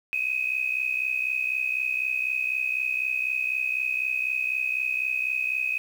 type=tone pair together; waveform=sine; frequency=2501 / 2565 Hz; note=D#7 / E7; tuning=+8 / -48 cents; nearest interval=unison; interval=44 cents; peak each=-27 dBFS; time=0.13-5.78 s; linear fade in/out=0 ms; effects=8-bit